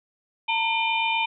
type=tone cluster; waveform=sine; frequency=903 / 951 / 2404 / 3044 / 3617 Hz; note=A5 / A#5 / D7 / F#7 / A7; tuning=+45 / +34 / +40 / +48 / +47 cents; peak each=-25 / -34 / -25 / -30 / -34 dBFS; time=0.48-1.26 s; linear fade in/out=10 ms; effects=none